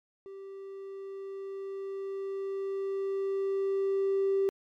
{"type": "tone with level ramp", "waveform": "triangle", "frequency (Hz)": 390.5, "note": "G4", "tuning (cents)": -7, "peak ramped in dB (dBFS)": [-40, -20], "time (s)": [0.26, 4.49], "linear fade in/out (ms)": 0, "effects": ["tanh soft clip ceiling -21 dBFS", "MP3 96 kbps"]}